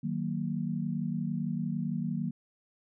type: chord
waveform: sine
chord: D# minor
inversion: none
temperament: just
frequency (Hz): 155.56 / 186.68 / 233.3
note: D#3 / F#3 / A#3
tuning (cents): 0 / +16 / +2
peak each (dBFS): -34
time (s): 0.03-2.31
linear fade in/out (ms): 10
effects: none